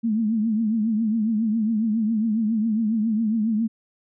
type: tone with vibrato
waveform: sine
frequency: 220 Hz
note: A3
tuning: in tune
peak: -19 dBFS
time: 0.03-3.68 s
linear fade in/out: 20 ms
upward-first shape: triangle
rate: 7.3 Hz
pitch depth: 110 cents each way
effects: none